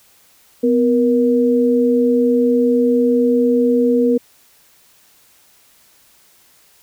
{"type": "tone pair together", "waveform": "sine", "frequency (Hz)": [250, 474.4], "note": ["B3", "A#4"], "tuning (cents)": [21, 30], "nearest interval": "major seventh", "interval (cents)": 1109, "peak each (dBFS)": -14, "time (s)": [0.63, 4.18], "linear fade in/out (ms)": 10, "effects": ["white hiss -52 dBFS RMS until 6.82 s"]}